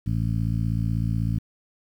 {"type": "harmonic tone", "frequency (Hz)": 56.1, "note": "A1", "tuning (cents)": 34, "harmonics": [1, 2, 3, 4, 5], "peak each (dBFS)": [-29, -24, -28, -34, -37], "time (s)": [0.06, 1.39], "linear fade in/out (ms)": 10, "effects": ["9-bit"]}